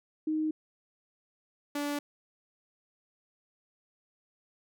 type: tone pair in turn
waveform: sine / sawtooth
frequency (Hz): 311.1 / 289.6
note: D#4 / D4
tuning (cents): 0 / -24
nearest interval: minor second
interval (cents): 124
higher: first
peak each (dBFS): -27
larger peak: neither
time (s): 0.27-0.51 / 1.75-1.99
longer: neither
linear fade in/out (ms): 5
effects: none